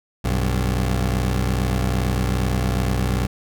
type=tone pair together; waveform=20% pulse; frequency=62.47 / 98 Hz; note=B1 / G2; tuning=+20 / 0 cents; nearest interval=minor sixth; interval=780 cents; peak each=-15 / -20 dBFS; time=0.24-3.27 s; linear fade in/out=10 ms; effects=none